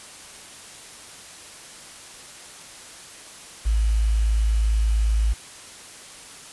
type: tone with quantisation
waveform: sine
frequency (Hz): 54.3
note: A1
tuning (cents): -22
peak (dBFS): -17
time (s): 3.65-5.34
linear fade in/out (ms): 20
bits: 7
effects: white hiss -42 dBFS RMS until 6.52 s + resampled to 24000 Hz